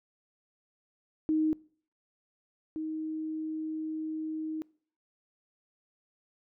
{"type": "tone pair in turn", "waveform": "sine", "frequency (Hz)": [312.4, 314.1], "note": ["D#4", "D#4"], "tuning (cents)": [7, 16], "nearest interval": "unison", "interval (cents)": 9, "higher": "second", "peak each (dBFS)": [-24, -32], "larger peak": "first", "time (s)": [[1.29, 1.53], [2.76, 4.62]], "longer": "second", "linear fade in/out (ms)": 0, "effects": ["noise-tail reverb RT60 0.5 s tail -24 dB re dry"]}